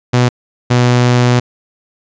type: tone pair in turn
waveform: sawtooth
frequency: 123.5 / 122.94 Hz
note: B2 / B2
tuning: 0 / -7 cents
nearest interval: unison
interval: 7 cents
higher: first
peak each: -4 dBFS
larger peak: neither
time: 0.13-0.29 / 0.7-1.4 s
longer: second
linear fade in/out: 10 ms
effects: resampled to 16000 Hz